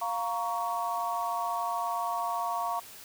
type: chord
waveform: sine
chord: Bb minor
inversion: second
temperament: just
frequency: 699.2 / 932.3 / 1118.8 Hz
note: F5 / Bb5 / Db6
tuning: +2 / 0 / +16 cents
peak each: -33 dBFS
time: 0.01-2.8 s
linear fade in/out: 10 ms
effects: white hiss -48 dBFS RMS until 3.04 s